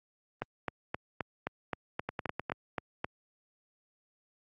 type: two click trains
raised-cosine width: 0.5 ms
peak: -17 / -18 dBFS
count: 11 / 5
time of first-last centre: 0.42-3.045 / 2.09-2.498 s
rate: 3.81 / 9.81 Hz
effects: high-pass 80 Hz 12 dB/octave + Opus 32 kbps